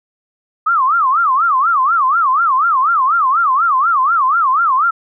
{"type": "tone with vibrato", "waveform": "sine", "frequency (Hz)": 1194, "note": "D6", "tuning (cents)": 28, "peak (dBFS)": -10, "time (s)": [0.66, 4.91], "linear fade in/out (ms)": 10, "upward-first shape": "sine", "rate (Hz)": 4.1, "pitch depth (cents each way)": 270, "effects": []}